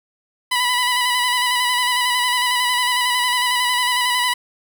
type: tone with vibrato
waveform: 15% pulse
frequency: 987.8 Hz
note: B5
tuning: in tune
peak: -10 dBFS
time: 0.51-4.34 s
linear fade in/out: 10 ms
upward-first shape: square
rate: 11 Hz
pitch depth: 27 cents each way
effects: 7-bit